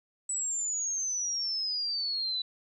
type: exponential sweep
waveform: sine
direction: down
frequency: 7960 to 3951 Hz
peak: -29 dBFS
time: 0.29-2.42 s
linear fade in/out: 5 ms
effects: none